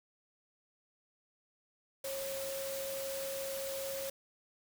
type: tone in noise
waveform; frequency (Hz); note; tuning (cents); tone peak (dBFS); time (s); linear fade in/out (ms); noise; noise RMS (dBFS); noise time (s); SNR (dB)
sine; 544; C#5; -33; -38; 2.04-4.1; 5; white; -43; 2.04-4.1; +2
effects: none